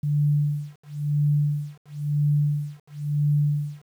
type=tone with tremolo; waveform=sine; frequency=146.83 Hz; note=D3; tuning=in tune; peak=-17 dBFS; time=0.03-3.89 s; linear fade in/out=5 ms; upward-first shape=sine; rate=0.98 Hz; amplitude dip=100%; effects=9-bit